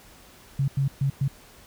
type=tone bursts at uneven times; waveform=sine; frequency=137.5 Hz; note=C#3; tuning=14 cents flat; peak=-20 dBFS; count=4; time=0.59-0.68 / 0.77-0.88 / 1.01-1.1 / 1.21-1.28 s; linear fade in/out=5 ms; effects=pink hiss -51 dBFS RMS until 1.66 s